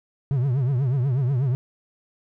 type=tone with vibrato; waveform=triangle; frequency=130.81 Hz; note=C3; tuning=in tune; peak=-17 dBFS; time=0.31-1.55 s; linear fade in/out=0 ms; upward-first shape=triangle; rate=8.2 Hz; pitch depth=200 cents each way; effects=none